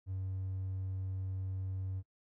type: tone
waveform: triangle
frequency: 94.8 Hz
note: F#2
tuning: 43 cents sharp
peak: -33 dBFS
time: 0.06-2.03 s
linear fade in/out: 50 ms
effects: noise-tail reverb RT60 0.1 s tail -22 dB re dry + tanh soft clip ceiling -29 dBFS